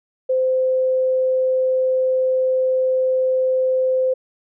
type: tone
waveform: sine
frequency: 517 Hz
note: C5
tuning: 21 cents flat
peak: -15 dBFS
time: 0.29-4.14 s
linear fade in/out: 10 ms
effects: none